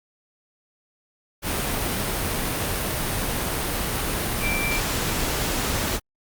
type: tone in noise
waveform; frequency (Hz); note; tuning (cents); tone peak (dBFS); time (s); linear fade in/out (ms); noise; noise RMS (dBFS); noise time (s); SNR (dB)
sine; 2349; D7; 0; -25; 4.4-4.81; 50; pink; -25; 1.42-6; -3
effects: Opus 48 kbps